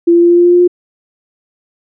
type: tone with pitch steps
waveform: sine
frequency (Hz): 341.1 / 343.1 / 345.1 / 347.1 / 349.1 / 351.1 / 353.1 / 355.2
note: F4 / F4 / F4 / F4 / F4 / F4 / F4 / F4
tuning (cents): -41 / -31 / -21 / -11 / -1 / +9 / +19 / +29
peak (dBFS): -4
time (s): 0.07-0.678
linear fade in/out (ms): 10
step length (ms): 76
effects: none